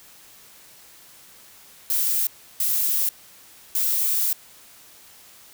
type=noise bursts at uneven times; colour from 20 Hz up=violet; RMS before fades=-22 dBFS; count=3; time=1.9-2.27 / 2.6-3.09 / 3.75-4.33 s; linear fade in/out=2 ms; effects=white hiss -49 dBFS RMS until 5.53 s